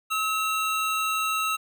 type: tone pair together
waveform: square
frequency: 1287.4 / 2728 Hz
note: E6 / F7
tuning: -41 / -41 cents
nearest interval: octave + minor second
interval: 1300 cents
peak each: -26 / -30 dBFS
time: 0.1-1.57 s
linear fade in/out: 20 ms
effects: none